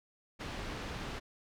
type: low-pass noise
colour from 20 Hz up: pink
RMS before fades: -41 dBFS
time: 0.39-1.2 s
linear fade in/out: 20 ms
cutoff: 4000 Hz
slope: 12 dB/octave
effects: none